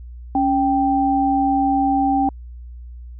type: tone pair together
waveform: sine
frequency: 277.2 / 784 Hz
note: C#4 / G5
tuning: 0 / 0 cents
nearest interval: octave + tritone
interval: 1800 cents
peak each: -18 / -17 dBFS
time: 0.35-2.29 s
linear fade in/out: 2 ms
effects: added 60 Hz sine -33 dBFS peak until 3.19 s